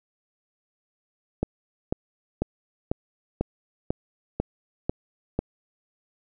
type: click train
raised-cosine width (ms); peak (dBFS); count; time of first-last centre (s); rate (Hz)
2; -10; 9; 1.43-5.39; 2.02
effects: none